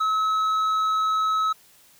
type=tone with tanh clipping; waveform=sine; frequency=1289 Hz; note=E6; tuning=39 cents flat; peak=-21 dBFS; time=0-1.53 s; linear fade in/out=10 ms; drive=6 dB; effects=white hiss -55 dBFS RMS until 1.99 s